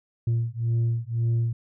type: beating tone pair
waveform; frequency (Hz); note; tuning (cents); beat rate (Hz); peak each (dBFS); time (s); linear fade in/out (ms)
sine; 115.2 / 117.1; A#2 / A#2; -20 / +8; 1.9; -23; 0.27-1.53; 5
effects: tanh soft clip ceiling -19 dBFS